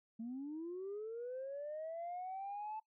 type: linear sweep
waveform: sine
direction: up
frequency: 220 to 878 Hz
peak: -40 dBFS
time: 0.19-2.8 s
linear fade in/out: 10 ms
effects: noise-tail reverb RT60 0.1 s tail -20 dB re dry + tanh soft clip ceiling -38 dBFS